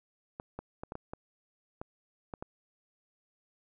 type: clicks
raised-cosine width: 1 ms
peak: -25 dBFS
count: 9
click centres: 0.399 / 0.59 / 0.835 / 0.921 / 0.954 / 1.135 / 1.815 / 2.338 / 2.425 s
effects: none